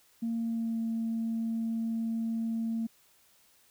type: tone with pitch glide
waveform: sine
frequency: 229.7 to 226.7 Hz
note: A#3 to A#3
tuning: -25 to -48 cents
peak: -28 dBFS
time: 0.22-2.87 s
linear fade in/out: 10 ms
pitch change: -23 cents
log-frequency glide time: 0.39-0.8 s
effects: tanh soft clip ceiling -25 dBFS + white hiss -64 dBFS RMS until 3.7 s